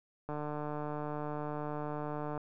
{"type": "click train", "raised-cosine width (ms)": 1, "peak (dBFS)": -25, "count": 312, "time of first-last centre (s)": [0.29, 2.377], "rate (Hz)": 149, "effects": []}